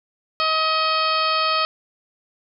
harmonic tone, 633 Hz, D#5, 30 cents sharp, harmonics 1 / 2 / 3 / 4 / 5 / 6 / 7 / 8, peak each -27 / -20 / -33 / -27 / -28 / -34 / -26 / -32 dBFS, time 0.4-1.65 s, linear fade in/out 0 ms, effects none

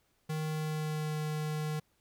square tone with pitch glide, 155.56 to 153.24 Hz, D#3 to D#3, 0 to -26 cents, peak -33 dBFS, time 0.29-1.8 s, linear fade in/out 10 ms, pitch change -26 cents, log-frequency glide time 0.46-1.17 s, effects pink hiss -73 dBFS RMS until 2 s

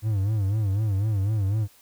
triangle tone with vibrato, 102.8 Hz, G#2, 17 cents flat, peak -19 dBFS, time 0.02-1.68 s, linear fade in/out 50 ms, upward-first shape sine, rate 4 Hz, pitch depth 130 cents each way, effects white hiss -56 dBFS RMS until 1.81 s

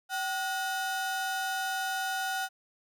45% pulse ring-modulated tone, 1108.7 Hz, C#6, in tune, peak -27 dBFS, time 0.09-2.49 s, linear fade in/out 50 ms, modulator 343 Hz, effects none

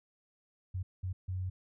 sine tone bursts at uneven times, 92.5 Hz, F#2, in tune, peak -33 dBFS, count 3, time 0.74-0.83 / 1.03-1.13 / 1.28-1.5 s, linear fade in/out 10 ms, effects none

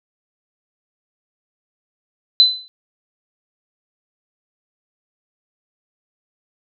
sine tone with exponential decay, 4024 Hz, B7, 32 cents sharp, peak -4 dBFS, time 2.4-2.68 s, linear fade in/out 0 ms, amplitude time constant 60 ms, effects none

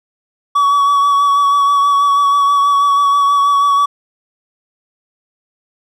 triangle tone with vibrato, 1133 Hz, C#6, 37 cents sharp, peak -7 dBFS, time 0.55-3.86 s, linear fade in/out 10 ms, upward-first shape sine, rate 6.2 Hz, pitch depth 22 cents each way, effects none

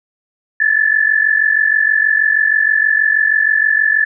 sine tone pair together, 1718.7 / 1765 Hz, A6 / A6, -41 / +5 cents, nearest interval unison, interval 46 cents, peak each -13 dBFS, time 0.6-4.05 s, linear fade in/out 5 ms, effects none

